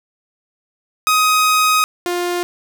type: tone pair in turn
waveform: sawtooth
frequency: 1256 / 352.5 Hz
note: D#6 / F4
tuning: +16 / +16 cents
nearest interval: octave + minor seventh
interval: 2200 cents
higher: first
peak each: -8 / -14 dBFS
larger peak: first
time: 1.07-1.84 / 2.06-2.43 s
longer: first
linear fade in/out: 0 ms
effects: none